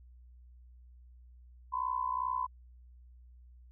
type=tone with amplitude modulation; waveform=sine; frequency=1013 Hz; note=B5; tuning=44 cents sharp; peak=-27 dBFS; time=1.72-2.47 s; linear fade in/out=20 ms; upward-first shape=sine; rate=62.5 Hz; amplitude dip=85%; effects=added 61 Hz sine -53 dBFS peak until 3.71 s